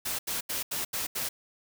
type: noise bursts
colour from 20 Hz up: white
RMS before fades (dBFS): -32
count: 6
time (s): 0.05-1.29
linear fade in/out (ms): 10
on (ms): 140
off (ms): 80
effects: none